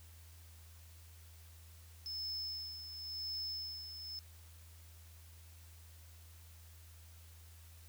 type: tone with tremolo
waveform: triangle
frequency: 5240 Hz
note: E8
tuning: 11 cents flat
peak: -37 dBFS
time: 2.06-4.19 s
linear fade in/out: 0 ms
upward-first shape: sine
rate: 0.94 Hz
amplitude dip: 60%
effects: added 82 Hz sine -55 dBFS peak until 7.88 s + white hiss -63 dBFS RMS until 7.88 s